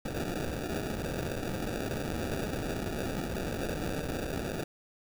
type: noise with sample-and-hold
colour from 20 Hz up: violet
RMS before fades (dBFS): -34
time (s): 0.05-4.64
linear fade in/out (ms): 5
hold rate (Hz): 1050
effects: none